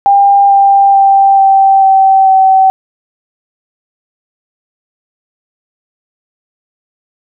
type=tone with pitch steps; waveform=sine; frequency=799 / 792.1 / 785.3 / 778.5 / 771.8 / 765.1 Hz; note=G5 / G5 / G5 / G5 / G5 / G5; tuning=+33 / +18 / +3 / -12 / -27 / -42 cents; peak=-3 dBFS; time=0.06-2.7 s; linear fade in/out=0 ms; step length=440 ms; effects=none